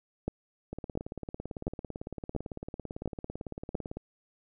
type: two click trains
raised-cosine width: 2 ms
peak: -24 / -17 dBFS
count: 59 / 6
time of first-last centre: 0.73-3.97 / 0.28-3.752 s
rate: 17.9 / 1.44 Hz
effects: none